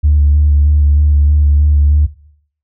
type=tone with vibrato; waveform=sine; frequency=73.42 Hz; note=D2; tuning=in tune; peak=-5 dBFS; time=0.03-2.07 s; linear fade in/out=20 ms; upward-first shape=square; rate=3.2 Hz; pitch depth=19 cents each way; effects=noise-tail reverb RT60 0.6 s tail -18 dB re dry + tanh soft clip ceiling -2 dBFS